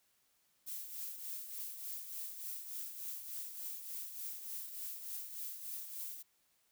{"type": "noise with tremolo", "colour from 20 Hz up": "violet", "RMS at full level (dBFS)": -42, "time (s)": [0.66, 6.23], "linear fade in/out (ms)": 20, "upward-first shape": "triangle", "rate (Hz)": 3.4, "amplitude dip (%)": 60, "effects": ["white hiss -75 dBFS RMS until 6.71 s"]}